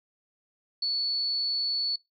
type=tone; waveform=sine; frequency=4435 Hz; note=C#8; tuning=in tune; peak=-25 dBFS; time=0.82-1.96 s; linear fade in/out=5 ms; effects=noise-tail reverb RT60 0.2 s tail -24 dB re dry